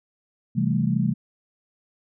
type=chord; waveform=sine; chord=A minor seventh; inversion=first; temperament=equal with one note detuned; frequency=131.34 / 164.81 / 196 / 220 Hz; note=C3 / E3 / G3 / A3; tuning=+7 / 0 / 0 / 0 cents; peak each=-25 dBFS; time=0.55-1.14 s; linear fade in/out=20 ms; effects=none